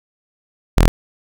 sawtooth tone, 41.2 Hz, E1, in tune, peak -5 dBFS, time 0.77-0.88 s, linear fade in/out 0 ms, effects none

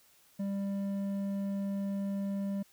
sine tone with hard clipping, 197.9 Hz, G3, 17 cents sharp, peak -33 dBFS, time 0.39-2.63 s, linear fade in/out 10 ms, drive 6 dB, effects white hiss -64 dBFS RMS until 2.72 s

